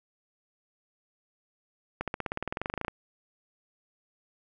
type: accelerating click train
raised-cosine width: 0.5 ms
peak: -16 dBFS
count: 19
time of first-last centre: 2.01-2.882 s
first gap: 67 ms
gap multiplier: 0.96
effects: none